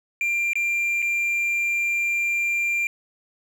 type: tone with dropouts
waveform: triangle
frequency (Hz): 2380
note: D7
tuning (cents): +22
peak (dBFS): -19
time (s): 0.21-2.87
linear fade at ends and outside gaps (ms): 1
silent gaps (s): 0.533-0.555 / 1.02-1.025
effects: none